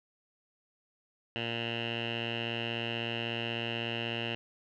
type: tone with low-pass filter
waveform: 10% pulse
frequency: 116.3 Hz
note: A#2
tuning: 4 cents flat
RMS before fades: -35 dBFS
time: 1.36-4.35 s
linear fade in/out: 0 ms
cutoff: 2800 Hz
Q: 9.1
effects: none